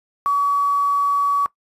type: tone with quantisation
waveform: sine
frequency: 1135 Hz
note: C#6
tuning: 41 cents sharp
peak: -15 dBFS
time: 0.26-1.46 s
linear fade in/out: 0 ms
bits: 7
effects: noise-tail reverb RT60 0.1 s tail -20 dB re dry + resampled to 32000 Hz

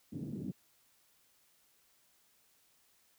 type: band-pass noise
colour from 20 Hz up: pink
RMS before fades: -41 dBFS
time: 0.12-0.52 s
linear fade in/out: 10 ms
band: 150 to 280 Hz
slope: 24 dB/octave
effects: white hiss -70 dBFS RMS until 3.18 s

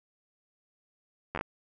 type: slowing click train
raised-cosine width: 0.5 ms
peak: -18 dBFS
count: 5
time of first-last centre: 1.35-1.411 s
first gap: 11 ms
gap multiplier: 1.22
effects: none

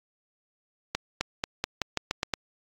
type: accelerating click train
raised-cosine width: 0.2 ms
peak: -9 dBFS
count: 9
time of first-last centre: 0.95-2.337 s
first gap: 260 ms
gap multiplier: 0.88
effects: AAC 48 kbps

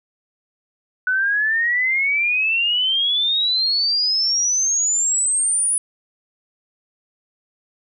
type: exponential sweep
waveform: sine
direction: up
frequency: 1485 to 9956 Hz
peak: -16 dBFS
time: 1.07-5.78 s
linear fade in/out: 2 ms
effects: none

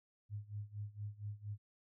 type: tone with tremolo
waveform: sine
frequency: 103.83 Hz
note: G#2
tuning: in tune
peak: -39 dBFS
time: 0.29-1.58 s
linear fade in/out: 50 ms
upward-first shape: sine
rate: 4.3 Hz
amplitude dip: 90%
effects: none

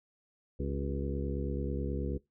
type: harmonic tone with a mistuned harmonic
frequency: 69.3 Hz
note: C#2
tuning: in tune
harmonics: 1 / 2 / 3 / 4 / 5 / 6 / 7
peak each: -35 / -38 / -40 / -41 / -42 / -43 / -43 dBFS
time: 0.59-2.18 s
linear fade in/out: 10 ms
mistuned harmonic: 5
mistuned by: +70 cents
effects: noise-tail reverb RT60 0.2 s tail -22 dB re dry

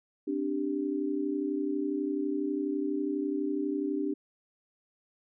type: chord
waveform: sine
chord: C suspended second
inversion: none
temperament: equal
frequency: 261.6 / 293.7 / 392 Hz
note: C4 / D4 / G4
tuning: 0 / 0 / 0 cents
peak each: -36 / -30 / -34 dBFS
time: 0.27-4.14 s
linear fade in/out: 10 ms
effects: none

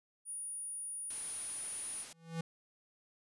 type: tone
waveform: sine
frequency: 9650 Hz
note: D9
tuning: 46 cents sharp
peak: -39 dBFS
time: 0.25-2.06 s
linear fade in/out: 50 ms
type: noise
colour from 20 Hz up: white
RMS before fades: -49 dBFS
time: 1.1-2.13 s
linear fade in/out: 5 ms
type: tone with exponential growth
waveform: square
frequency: 164.81 Hz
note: E3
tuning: in tune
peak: -34 dBFS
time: 2.11-2.41 s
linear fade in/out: 5 ms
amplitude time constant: 64 ms
effects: resampled to 24000 Hz

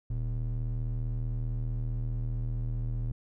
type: ring-modulated tone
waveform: triangle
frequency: 77.78 Hz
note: D#2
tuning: in tune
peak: -24 dBFS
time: 0.1-3.12 s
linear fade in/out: 5 ms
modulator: 40.1 Hz
effects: none

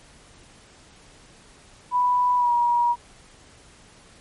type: tone with pitch glide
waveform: sine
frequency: 987.8 to 956.4 Hz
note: B5 to A#5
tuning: 0 to +44 cents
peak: -17 dBFS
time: 1.91-2.96 s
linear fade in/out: 50 ms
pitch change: -56 cents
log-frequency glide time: 2.36-2.52 s
effects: pink hiss -51 dBFS RMS until 4.2 s + MP3 48 kbps

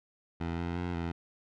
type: tone with pitch steps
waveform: 15% pulse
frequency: 84.1 / 85.9 / 88.2 / 84.5 Hz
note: E2 / F2 / F2 / E2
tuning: +35 / -28 / +18 / +43 cents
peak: -26 dBFS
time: 0.4-1.12 s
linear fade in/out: 10 ms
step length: 180 ms
effects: low-pass 3000 Hz 12 dB/octave

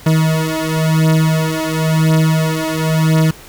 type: beating tone pair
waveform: 40% pulse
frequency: 158.3 / 159.26 Hz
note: D#3 / D#3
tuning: +30 / +41 cents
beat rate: 0.96 Hz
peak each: -14 dBFS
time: 0.06-3.31 s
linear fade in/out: 5 ms
effects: pink hiss -38 dBFS RMS until 3.48 s

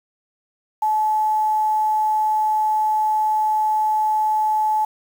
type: tone with quantisation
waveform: sine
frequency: 861 Hz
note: A5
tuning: 38 cents flat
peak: -16 dBFS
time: 0.82-4.85 s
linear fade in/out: 5 ms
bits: 7
effects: none

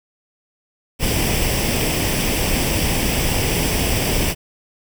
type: noise with comb filter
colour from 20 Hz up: pink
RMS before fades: -19 dBFS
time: 0.99-4.35 s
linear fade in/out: 50 ms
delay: 0.37 ms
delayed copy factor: +0.6
effects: none

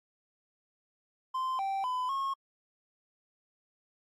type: tone with pitch steps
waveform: triangle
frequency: 1038 / 780 / 1007 / 1087 Hz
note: C6 / G5 / B5 / C#6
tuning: -14 / -9 / +33 / -34 cents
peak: -28 dBFS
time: 1.34-2.34 s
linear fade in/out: 10 ms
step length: 250 ms
effects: AAC 64 kbps

